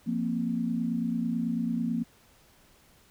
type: chord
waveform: sine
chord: F suspended fourth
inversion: none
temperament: just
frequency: 174.61 / 232.8 / 261.9 Hz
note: F3 / Bb3 / C4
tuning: 0 / -2 / +2 cents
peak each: -33 / -28 / -34 dBFS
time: 0.06-2.04 s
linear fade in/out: 20 ms
effects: pink hiss -60 dBFS RMS until 3.1 s